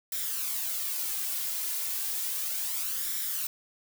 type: noise with flanger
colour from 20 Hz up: blue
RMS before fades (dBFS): -32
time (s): 0.12-3.47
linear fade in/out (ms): 2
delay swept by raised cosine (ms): 0.54 to 2.94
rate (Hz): 0.33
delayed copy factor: +0.55
effects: none